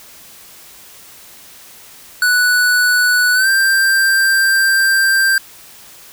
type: tone with pitch glide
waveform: square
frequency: 1480 to 1577.1 Hz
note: F#6 to G6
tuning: 0 to +10 cents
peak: -11 dBFS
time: 2.22-5.38 s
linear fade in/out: 2 ms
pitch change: +110 cents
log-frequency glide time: 3.34-3.48 s
effects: white hiss -40 dBFS RMS until 6.12 s